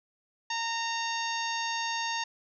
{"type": "harmonic tone", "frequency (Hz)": 920, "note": "A#5", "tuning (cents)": -23, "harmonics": [1, 2, 3, 4, 5, 6, 7], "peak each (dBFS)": [-33, -36, -38, -39, -40, -41, -41], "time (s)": [0.5, 2.24], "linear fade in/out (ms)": 5, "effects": []}